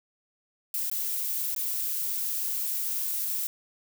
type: noise with dropouts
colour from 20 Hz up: violet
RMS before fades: -30 dBFS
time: 0.74-3.47 s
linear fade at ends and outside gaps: 1 ms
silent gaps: 0.899-0.914 / 1.548-1.562 s
effects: none